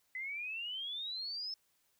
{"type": "exponential sweep", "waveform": "sine", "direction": "up", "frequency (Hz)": [2013, 5300], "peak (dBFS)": -38, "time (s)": [0.15, 1.54], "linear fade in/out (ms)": 2, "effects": ["white hiss -75 dBFS RMS until 1.99 s"]}